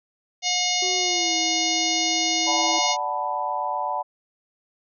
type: harmonic tone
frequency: 720 Hz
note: F#5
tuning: 47 cents flat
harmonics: 1 / 3 / 4 / 5 / 6 / 7 / 8 / 9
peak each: -29 / -29 / -29 / -29 / -29 / -29 / -29 / -29 dBFS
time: 0.42-2.97 s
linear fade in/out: 50 ms
type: tone with pitch glide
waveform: triangle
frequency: 369.3 to 325.2 Hz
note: F#4 to E4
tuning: -3 to -23 cents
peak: -28 dBFS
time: 0.82-2.79 s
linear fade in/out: 5 ms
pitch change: -220 cents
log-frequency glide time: 0.97-1.36 s
type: chord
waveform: sine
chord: B minor seventh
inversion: first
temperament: equal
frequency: 587.3 / 740 / 880 / 987.8 Hz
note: D5 / F#5 / A5 / B5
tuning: 0 / 0 / 0 / 0 cents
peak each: -32 / -29 / -28 / -28 dBFS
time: 2.46-4.03 s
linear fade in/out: 20 ms
effects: none